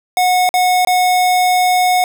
square tone with dropouts, 730 Hz, F#5, 24 cents flat, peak -11 dBFS, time 0.17-2.04 s, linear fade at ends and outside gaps 1 ms, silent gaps 0.491-0.54 / 0.849-0.872 s, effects none

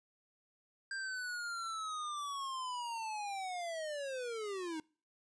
square linear sweep, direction down, 1595 to 305.5 Hz, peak -39 dBFS, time 0.91-4.8 s, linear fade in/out 2 ms, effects noise-tail reverb RT60 0.4 s tail -25 dB re dry + resampled to 22050 Hz

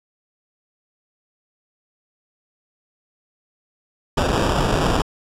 pink noise with sample-and-hold, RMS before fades -19 dBFS, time 4.17-5.02 s, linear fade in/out 5 ms, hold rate 2100 Hz, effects low-pass 8000 Hz 12 dB/octave

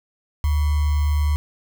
sine tone with sample-and-hold, 74.2 Hz, D2, 18 cents sharp, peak -16 dBFS, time 0.44-1.36 s, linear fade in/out 0 ms, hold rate 1050 Hz, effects none

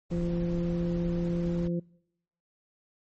brown noise, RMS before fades -38 dBFS, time 0.1-1.68 s, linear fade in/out 10 ms
harmonic tone, 172.2 Hz, F3, 24 cents flat, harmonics 1 / 2 / 3, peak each -28 / -34 / -38 dBFS, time 0.11-1.8 s, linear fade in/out 10 ms
effects noise-tail reverb RT60 0.8 s tail -25 dB re dry + MP3 32 kbps

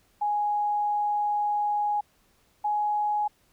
sine tone pair in turn, 830.6 / 836.4 Hz, G#5 / G#5, 0 / +12 cents, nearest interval unison, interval 12 cents, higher second, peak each -23 dBFS, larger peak neither, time 0.21-2.01 / 2.64-3.28 s, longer first, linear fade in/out 10 ms, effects pink hiss -65 dBFS RMS until 3.52 s

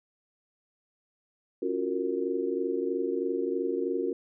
sine chord, Gb major seventh, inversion second, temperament just, 277.5 / 346.9 / 370 / 462.5 Hz, Db4 / F4 / Gb4 / Bb4, +2 / -12 / 0 / -14 cents, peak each -34 / -33 / -31 / -32 dBFS, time 1.62-4.13 s, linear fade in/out 5 ms, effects none

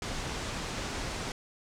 pink low-pass noise, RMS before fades -36 dBFS, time 0.02-1.32 s, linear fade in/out 2 ms, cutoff 7700 Hz, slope 24 dB/octave, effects none

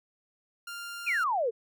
sawtooth tone, 1396.9 Hz, F6, in tune, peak -34 dBFS, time 0.67-1.24 s, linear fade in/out 5 ms
sine exponential sweep, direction down, 2637 to 426.1 Hz, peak -25 dBFS, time 1.06-1.51 s, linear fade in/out 20 ms
effects none

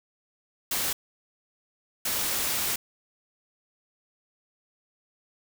white noise bursts at uneven times, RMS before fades -28 dBFS, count 2, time 0.71-0.93 / 2.05-2.76 s, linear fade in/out 5 ms, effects none

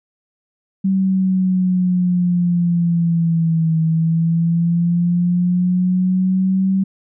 sine linear two-way sweep, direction down then up, 192.5 to 160.6 to 192.5 Hz, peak -13 dBFS, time 0.84-6.84 s, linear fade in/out 10 ms, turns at 3.8 s, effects none

